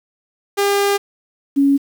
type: tone pair in turn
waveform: sawtooth / sine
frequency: 402 / 278.7 Hz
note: G4 / C#4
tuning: +44 / +9 cents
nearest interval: tritone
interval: 635 cents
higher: first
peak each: -10 dBFS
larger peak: neither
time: 0.57-0.98 / 1.56-1.78 s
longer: first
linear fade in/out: 20 ms
effects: 7-bit